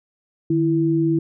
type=tone pair together; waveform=sine; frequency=153.05 / 329.6 Hz; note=D#3 / E4; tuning=-28 / 0 cents; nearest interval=octave + minor second; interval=1328 cents; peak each=-21 / -17 dBFS; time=0.5-1.19 s; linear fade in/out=5 ms; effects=none